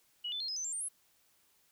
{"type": "tone with pitch steps", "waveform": "sine", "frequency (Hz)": [2919, 3512, 4225, 5082, 6114, 7355, 8849, 10645], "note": ["F#7", "A7", "C8", "D#8", "G8", "A#8", "C#9", "E9"], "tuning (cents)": [-24, -4, 16, 36, -44, -24, -4, 16], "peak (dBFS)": -35, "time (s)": [0.24, 0.888], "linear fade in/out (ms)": 10, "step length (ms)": 81, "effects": ["white hiss -70 dBFS RMS until 1.71 s"]}